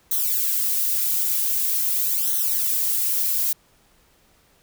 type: noise with flanger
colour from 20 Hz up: violet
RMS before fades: -22 dBFS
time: 0.11-3.53 s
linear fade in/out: 5 ms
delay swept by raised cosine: 0.4 to 4.5 ms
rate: 0.45 Hz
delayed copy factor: -0.95
effects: pink hiss -59 dBFS RMS until 4.62 s